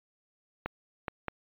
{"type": "clicks", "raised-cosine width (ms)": 0.5, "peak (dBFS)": -17, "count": 3, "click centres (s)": [0.66, 1.082, 1.283], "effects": ["resampled to 8000 Hz"]}